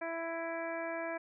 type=harmonic tone; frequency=331.3 Hz; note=E4; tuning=9 cents sharp; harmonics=1 / 2 / 3 / 4 / 5 / 6 / 7; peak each=-43 / -38 / -45 / -49 / -44 / -50 / -47 dBFS; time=0.01-1.18 s; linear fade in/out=10 ms; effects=none